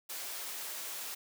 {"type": "high-pass noise", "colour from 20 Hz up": "white", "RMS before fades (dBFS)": -41, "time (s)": [0.09, 1.15], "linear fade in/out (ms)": 10, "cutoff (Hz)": 410, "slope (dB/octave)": 12, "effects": []}